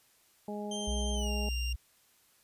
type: harmonic tone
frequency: 207.7 Hz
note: G#3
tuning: in tune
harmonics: 1 / 2 / 3 / 4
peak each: -38 / -41 / -43 / -44 dBFS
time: 0.48-1.49 s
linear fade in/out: 2 ms
type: tone with pitch glide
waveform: 25% pulse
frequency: 3147 to 2788 Hz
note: G7 to F7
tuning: +6 to -4 cents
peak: -34 dBFS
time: 0.71-1.73 s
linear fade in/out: 5 ms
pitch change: -210 cents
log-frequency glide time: 1.14-1.3 s
type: tone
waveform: sine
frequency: 61.74 Hz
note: B1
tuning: in tune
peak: -31 dBFS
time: 0.87-1.76 s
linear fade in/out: 10 ms
effects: white hiss -66 dBFS RMS until 2.43 s + resampled to 32000 Hz